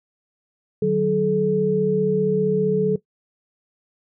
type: tone cluster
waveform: sine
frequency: 152.6 / 187.8 / 429.7 Hz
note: D#3 / F#3 / A4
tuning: -33 / +26 / -41 cents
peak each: -26 / -22 / -18 dBFS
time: 0.82-2.96 s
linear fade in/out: 5 ms
effects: noise-tail reverb RT60 0.1 s tail -17 dB re dry